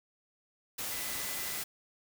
sine tone in noise, 2007 Hz, B6, 27 cents sharp, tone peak -47 dBFS, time 0.91-1.62 s, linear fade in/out 10 ms, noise white, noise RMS -37 dBFS, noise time 0.78-1.64 s, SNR -13 dB, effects none

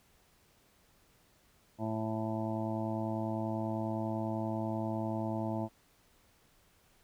harmonic tone, 110.1 Hz, A2, 2 cents sharp, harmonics 1 / 2 / 3 / 5 / 6 / 7 / 8 / 9, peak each -38 / -37 / -39 / -45 / -40 / -48 / -43 / -52 dBFS, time 1.78-5.69 s, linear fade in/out 50 ms, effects pink hiss -67 dBFS RMS until 7.03 s

